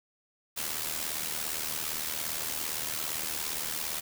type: noise with amplitude modulation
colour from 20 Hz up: white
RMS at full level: -31 dBFS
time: 0.56-4.01 s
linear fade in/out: 20 ms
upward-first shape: sine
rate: 77.5 Hz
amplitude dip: 65%
effects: none